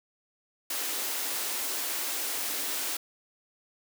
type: high-pass noise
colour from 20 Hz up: white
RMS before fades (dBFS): -32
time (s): 0.7-2.97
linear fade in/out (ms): 5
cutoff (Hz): 240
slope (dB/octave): 96
effects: none